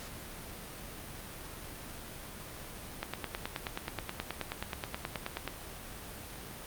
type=click train; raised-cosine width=0.3 ms; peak=-18 dBFS; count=24; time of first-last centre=3.03-5.477 s; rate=9.4 Hz; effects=pink hiss -45 dBFS RMS until 6.66 s + Opus 48 kbps